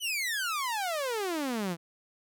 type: exponential sweep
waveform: sawtooth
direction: down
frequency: 3064 to 161.4 Hz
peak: -26 dBFS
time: 0-1.77 s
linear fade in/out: 50 ms
effects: none